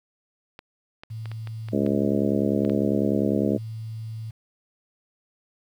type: clicks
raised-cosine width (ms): 0.3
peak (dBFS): -24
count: 9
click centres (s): 0.591 / 1.035 / 1.257 / 1.316 / 1.473 / 1.686 / 1.864 / 2.65 / 2.697
type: tone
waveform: sine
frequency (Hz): 111.2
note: A2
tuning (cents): +19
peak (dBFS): -31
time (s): 1.1-4.31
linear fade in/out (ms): 10
type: harmonic tone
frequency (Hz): 70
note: C#2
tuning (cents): +18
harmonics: 3 / 4 / 5 / 6 / 7 / 8 / 9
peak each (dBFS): -24 / -26 / -28 / -30 / -31 / -32 / -33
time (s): 1.72-3.58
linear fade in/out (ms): 20
effects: 9-bit